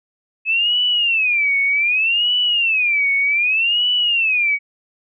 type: tone with vibrato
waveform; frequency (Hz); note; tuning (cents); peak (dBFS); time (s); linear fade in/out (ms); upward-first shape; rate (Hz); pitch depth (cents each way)
sine; 2565; E7; -48; -14; 0.45-4.59; 50; sine; 0.65; 250
effects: none